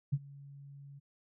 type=tone with ADSR envelope; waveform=sine; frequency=140.4 Hz; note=C#3; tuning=22 cents sharp; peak=-25 dBFS; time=0.12-1 s; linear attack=15 ms; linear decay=45 ms; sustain=-23 dB; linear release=20 ms; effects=none